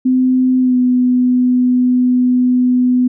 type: tone with pitch glide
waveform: sine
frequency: 256.2 to 250.1 Hz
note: C4 to B3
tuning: -36 to +22 cents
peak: -9 dBFS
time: 0.05-3.08 s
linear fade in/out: 10 ms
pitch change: -42 cents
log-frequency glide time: 0.6-0.77 s
effects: none